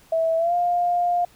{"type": "tone with pitch glide", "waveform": "sine", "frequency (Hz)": [653, 703.9], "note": ["E5", "F5"], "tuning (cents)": [-17, 13], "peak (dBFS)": -18, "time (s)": [0.12, 1.25], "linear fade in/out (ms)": 5, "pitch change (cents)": 130, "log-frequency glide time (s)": [0.37, 0.54], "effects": ["pink hiss -54 dBFS RMS until 1.35 s"]}